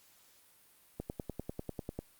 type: click train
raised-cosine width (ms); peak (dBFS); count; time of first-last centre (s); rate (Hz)
2; -24; 11; 1-1.99; 10.1
effects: white hiss -64 dBFS RMS until 2.19 s + Opus 48 kbps